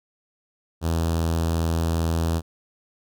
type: tone with notch filter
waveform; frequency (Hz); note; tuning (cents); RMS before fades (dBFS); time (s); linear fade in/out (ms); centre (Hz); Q
sawtooth; 82.41; E2; 0; -23; 0.81-2.42; 50; 2100; 1.2
effects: none